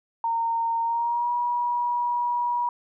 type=tone with pitch glide; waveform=sine; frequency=920 to 964.1 Hz; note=A#5 to B5; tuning=-23 to -42 cents; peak=-22 dBFS; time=0.24-2.69 s; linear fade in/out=2 ms; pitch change=+81 cents; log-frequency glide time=0.82-1.31 s; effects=none